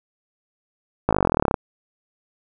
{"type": "slowing click train", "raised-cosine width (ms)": 1, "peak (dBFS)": -3, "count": 20, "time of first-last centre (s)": [1.09, 1.542], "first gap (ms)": 18, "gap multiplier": 1.03, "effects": []}